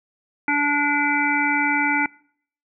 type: harmonic tone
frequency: 290 Hz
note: D4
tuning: 22 cents flat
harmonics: 1 / 3 / 5 / 7 / 8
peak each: -24 / -24 / -24 / -24 / -24 dBFS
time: 0.48-2.06 s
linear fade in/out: 2 ms
effects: noise-tail reverb RT60 0.6 s tail -24 dB re dry